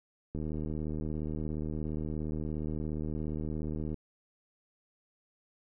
click train, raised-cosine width 3 ms, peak -24 dBFS, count 278, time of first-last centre 0.35-3.943 s, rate 77.1 Hz, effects none

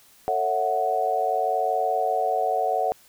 sine chord, F# minor seventh, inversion first, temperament equal with one note detuned, 446.7 / 554.4 / 659.3 / 740 Hz, A4 / C#5 / E5 / F#5, +26 / 0 / 0 / 0 cents, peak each -29 / -29 / -28 / -23 dBFS, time 0.28-2.92 s, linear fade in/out 0 ms, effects white hiss -55 dBFS RMS until 3.08 s

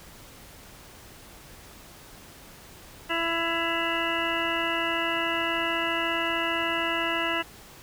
harmonic tone with a mistuned harmonic, 333.6 Hz, E4, 21 cents sharp, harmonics 1 / 2 / 3 / 4 / 5 / 6 / 8 / 9, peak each -33 / -33 / -33 / -33 / -33 / -33 / -33 / -33 dBFS, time 3.09-7.43 s, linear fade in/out 20 ms, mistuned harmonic 9, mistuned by -62 cents, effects pink hiss -48 dBFS RMS until 7.82 s

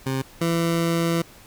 20% pulse tone pair in turn, 132.9 / 167.44 Hz, C3 / E3, +27 / +27 cents, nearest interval major third, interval 400 cents, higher second, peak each -18 / -15 dBFS, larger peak second, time 0.06-0.22 / 0.41-1.22 s, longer second, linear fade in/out 5 ms, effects pink hiss -48 dBFS RMS until 1.46 s

